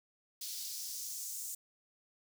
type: noise with high-pass filter sweep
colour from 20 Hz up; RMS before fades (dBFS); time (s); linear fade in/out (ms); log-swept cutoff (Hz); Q
white; -42; 0.41-1.55; 5; 4300 to 7400; 2.1
effects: none